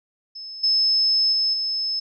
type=tone with level steps; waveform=sine; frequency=5220 Hz; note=E8; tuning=18 cents flat; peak=-33 / -16 / -18 / -22 dBFS; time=0.35-2 s; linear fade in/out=10 ms; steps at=0.63 / 1.32 / 1.53 s; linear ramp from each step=10 ms; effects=none